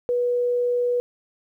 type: tone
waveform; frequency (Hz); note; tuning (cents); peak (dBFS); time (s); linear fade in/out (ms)
sine; 487.8; B4; -21; -19; 0.09-1; 0
effects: 10-bit